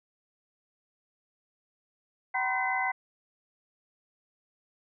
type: tone cluster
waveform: sine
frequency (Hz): 761 / 964 / 1030 / 1527 / 2031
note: F#5 / B5 / C6 / G6 / B6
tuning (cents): +48 / -42 / -28 / -46 / +48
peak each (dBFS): -31 / -35 / -36 / -37 / -30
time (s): 2.34-2.92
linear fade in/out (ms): 10
effects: none